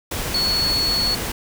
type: tone in noise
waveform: sine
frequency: 4390 Hz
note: C#8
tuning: 18 cents flat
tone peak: -18 dBFS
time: 0.34-1.15 s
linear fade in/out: 5 ms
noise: pink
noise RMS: -26 dBFS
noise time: 0.11-1.32 s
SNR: +5 dB
effects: none